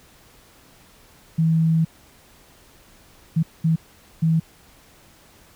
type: tone bursts at uneven times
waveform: sine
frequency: 162 Hz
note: E3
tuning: 30 cents flat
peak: -15 dBFS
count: 4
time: 1.38-1.85 / 3.36-3.43 / 3.64-3.76 / 4.22-4.4 s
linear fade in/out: 10 ms
effects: pink hiss -52 dBFS RMS until 5.55 s